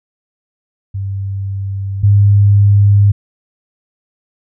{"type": "tone pair in turn", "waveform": "sine", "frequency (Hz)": [98, 101.34], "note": ["G2", "G#2"], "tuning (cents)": [0, -42], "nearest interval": "minor second", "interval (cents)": 58, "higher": "second", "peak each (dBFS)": [-17, -5], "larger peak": "second", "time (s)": [[0.94, 2.03], [2.03, 3.12]], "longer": "neither", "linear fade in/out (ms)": 10, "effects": []}